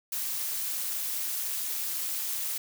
blue noise with amplitude modulation, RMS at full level -29 dBFS, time 0.12-2.58 s, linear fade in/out 5 ms, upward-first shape sine, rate 276 Hz, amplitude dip 70%, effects none

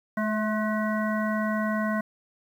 harmonic tone with a mistuned harmonic, 213.8 Hz, A3, 49 cents flat, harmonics 1 / 3 / 5 / 7 / 9, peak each -26 / -31 / -33 / -34 / -36 dBFS, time 0.17-2.01 s, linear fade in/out 5 ms, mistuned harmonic 3, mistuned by +29 cents, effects 9-bit

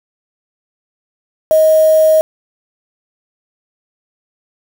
sine tone with quantisation, 628 Hz, D#5, 16 cents sharp, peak -6 dBFS, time 1.51-2.21 s, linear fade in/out 0 ms, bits 4, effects none

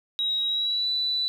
sine tone with pitch glide, 3824 to 3973 Hz, A#7 to B7, +43 to +10 cents, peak -23 dBFS, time 0.19-1.28 s, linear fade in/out 0 ms, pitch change +67 cents, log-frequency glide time 0.46-0.88 s, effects 9-bit

